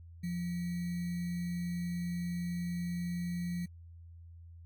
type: tone with sample-and-hold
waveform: sine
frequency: 174.61 Hz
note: F3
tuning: in tune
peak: -33 dBFS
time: 0.23-3.66 s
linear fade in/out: 10 ms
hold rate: 2100 Hz
effects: added 84 Hz sine -49 dBFS peak until 4.65 s + AAC 64 kbps